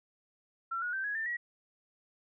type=tone with pitch steps; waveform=sine; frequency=1355 / 1452.3 / 1556.5 / 1668.2 / 1787.9 / 1916.3 Hz; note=E6 / F#6 / G6 / G#6 / A6 / A#6; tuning=+47 / -33 / -13 / +7 / +27 / +47 cents; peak=-32 dBFS; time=0.71-1.37 s; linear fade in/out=10 ms; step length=110 ms; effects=none